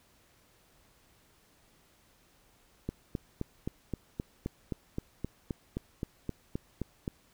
click train, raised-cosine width 3 ms, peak -20 dBFS, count 17, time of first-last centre 2.89-7.078 s, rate 3.82 Hz, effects pink hiss -65 dBFS RMS until 7.33 s

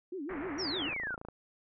sine tone with vibrato, 325.9 Hz, E4, 20 cents flat, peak -36 dBFS, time 0.12-0.89 s, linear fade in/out 5 ms, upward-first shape sine, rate 6.6 Hz, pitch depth 290 cents each way
white low-pass noise, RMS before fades -43 dBFS, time 0.29-0.94 s, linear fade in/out 5 ms, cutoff 2100 Hz, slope 48 dB/octave
sine exponential sweep, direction down, 5840 to 1340 Hz, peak -34 dBFS, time 0.58-1.16 s, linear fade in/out 20 ms
click train, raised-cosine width 1 ms, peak -30 dBFS, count 14, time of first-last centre 0.82-1.286 s, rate 27.9 Hz
effects none

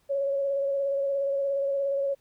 sine tone with vibrato, 554.4 Hz, C#5, in tune, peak -24 dBFS, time 0.09-2.15 s, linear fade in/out 20 ms, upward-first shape square, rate 17 Hz, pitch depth 18 cents each way, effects pink hiss -68 dBFS RMS until 2.2 s

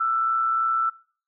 sine tone with amplitude modulation, 1332 Hz, E6, 18 cents sharp, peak -18 dBFS, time 0-0.9 s, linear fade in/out 10 ms, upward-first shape sine, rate 123 Hz, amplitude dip 45%, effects noise-tail reverb RT60 0.5 s tail -23 dB re dry

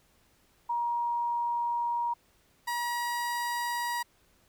sine / 30% pulse tone pair in turn, 948 / 957.4 Hz, A#5 / A#5, +29 / +46 cents, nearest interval unison, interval 17 cents, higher second, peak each -27 dBFS, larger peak neither, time 0.69-2.14 / 2.67-4.03 s, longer first, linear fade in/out 10 ms, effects pink hiss -66 dBFS RMS until 4.48 s

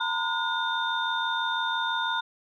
sine tone cluster, 921 / 1007 / 1440 / 3626 Hz, A#5 / B5 / F#6 / A#7, -21 / +33 / -47 / -49 cents, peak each -30 / -32 / -29 / -31 dBFS, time 0-2.21 s, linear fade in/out 10 ms, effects tanh soft clip ceiling -15 dBFS

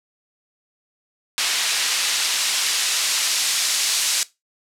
white noise with band-pass filter sweep, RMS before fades -21 dBFS, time 1.38-4.23 s, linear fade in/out 0 ms, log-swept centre 3200 to 5100 Hz, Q 0.72, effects noise-tail reverb RT60 0.2 s tail -18 dB re dry + low-pass 12000 Hz 12 dB/octave

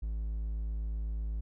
triangle tone, 54 Hz, A1, 32 cents flat, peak -30 dBFS, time 0.02-1.41 s, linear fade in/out 10 ms, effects none

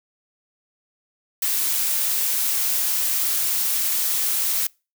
blue noise, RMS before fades -22 dBFS, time 1.42-4.67 s, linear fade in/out 5 ms, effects noise-tail reverb RT60 0.3 s tail -26 dB re dry

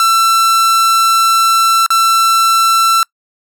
45% pulse tone with dropouts, 1340 Hz, E6, 28 cents sharp, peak -8 dBFS, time 0-3.03 s, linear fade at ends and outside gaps 1 ms, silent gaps 1.863-1.904 s, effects noise-tail reverb RT60 0.1 s tail -26 dB re dry

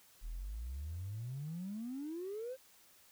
triangle exponential sweep, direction up, 36.71 to 537 Hz, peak -36 dBFS, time 0.21-2.57 s, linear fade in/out 50 ms, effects tanh soft clip ceiling -37 dBFS + white hiss -64 dBFS RMS until 3.11 s

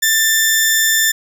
sawtooth tone pair together, 1778 / 3556 Hz, A6 / A7, +18 / +18 cents, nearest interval octave, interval 1200 cents, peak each -10 dBFS, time 0.02-1.12 s, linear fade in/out 10 ms, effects none

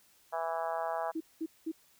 harmonic tone, 164.81 Hz, E3, in tune, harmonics 3 / 4 / 5 / 6 / 7 / 8 / 9 / 10, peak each -44 / -35 / -37 / -40 / -43 / -45 / -50 / -49 dBFS, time 0.32-1.12 s, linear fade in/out 20 ms
sine tone bursts, 321.8 Hz, E4, 42 cents flat, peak -32 dBFS, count 3, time 1.15-1.718 s, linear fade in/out 10 ms, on 56 ms, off 200 ms
effects white hiss -65 dBFS RMS until 1.99 s

